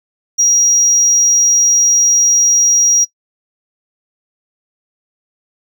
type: tone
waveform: triangle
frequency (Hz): 5720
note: F8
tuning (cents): +41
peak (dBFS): -5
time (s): 0.38-3.05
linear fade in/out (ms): 20
effects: noise-tail reverb RT60 0.1 s tail -21 dB re dry + tanh soft clip ceiling -5 dBFS